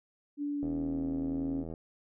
sine tone with pitch glide, 289.5 to 273.3 Hz, D4 to C#4, -25 to -24 cents, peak -31 dBFS, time 0.37-1.65 s, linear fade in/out 50 ms, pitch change -99 cents, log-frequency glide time 0.53-1.04 s
click train, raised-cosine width 2 ms, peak -28 dBFS, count 91, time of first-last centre 0.63-1.738 s, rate 81.2 Hz
effects none

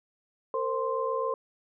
sine tone cluster, 457.5 / 525 / 1046 Hz, A#4 / C5 / C6, -32 / +6 / -1 cents, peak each -31 dBFS, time 0.54-1.34 s, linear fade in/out 2 ms, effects none

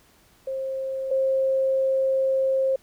sine tone pair in turn, 532 / 532 Hz, C5 / C5, +29 / +29 cents, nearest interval unison, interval 0 cents, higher neither, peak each -26 / -19 dBFS, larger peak second, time 0.47-1.11 / 1.11-2.76 s, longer second, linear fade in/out 5 ms, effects pink hiss -58 dBFS RMS until 2.82 s

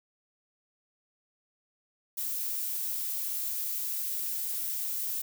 violet noise, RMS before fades -33 dBFS, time 2.17-5.22 s, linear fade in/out 10 ms, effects none

